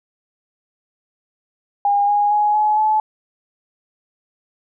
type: tone with pitch steps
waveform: sine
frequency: 811 / 823.3 / 835.7 / 848.4 / 861.2 Hz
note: G#5 / G#5 / G#5 / G#5 / A5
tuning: -41 / -15 / +11 / +37 / -37 cents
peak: -13 dBFS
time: 1.85-3 s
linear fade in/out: 2 ms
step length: 230 ms
effects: none